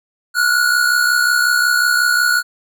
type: tone pair together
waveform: square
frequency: 1396.9 / 1462.4 Hz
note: F6 / F#6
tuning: 0 / -21 cents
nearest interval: minor second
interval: 79 cents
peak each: -19 / -14 dBFS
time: 0.34-2.43 s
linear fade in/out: 50 ms
effects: none